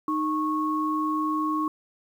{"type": "tone pair together", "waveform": "sine", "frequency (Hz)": [308.7, 1100], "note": ["D#4", "C#6"], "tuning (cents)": [-14, -14], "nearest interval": "octave + minor seventh", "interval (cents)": 2200, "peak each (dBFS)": -26, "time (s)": [0.08, 1.68], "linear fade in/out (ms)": 2, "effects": ["9-bit"]}